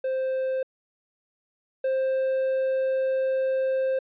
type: tone pair in turn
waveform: triangle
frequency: 523.3 / 526.9 Hz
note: C5 / C5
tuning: 0 / +12 cents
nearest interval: unison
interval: 12 cents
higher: second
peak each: -22 / -20 dBFS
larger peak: second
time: 0.04-0.63 / 1.84-3.99 s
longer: second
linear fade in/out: 5 ms
effects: resampled to 8000 Hz